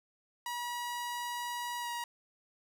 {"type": "tone with pitch glide", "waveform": "sawtooth", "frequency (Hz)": [964, 952.4], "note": ["B5", "A#5"], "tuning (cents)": [-42, 37], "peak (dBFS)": -32, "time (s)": [0.46, 2.04], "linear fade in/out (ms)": 2, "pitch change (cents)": -21, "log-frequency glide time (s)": [1.8, 1.89], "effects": []}